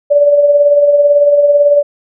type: tone with tremolo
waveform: sine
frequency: 579 Hz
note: D5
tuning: 25 cents flat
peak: -3 dBFS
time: 0.1-1.83 s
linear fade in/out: 20 ms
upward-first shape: sine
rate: 18 Hz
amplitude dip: 45%
effects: none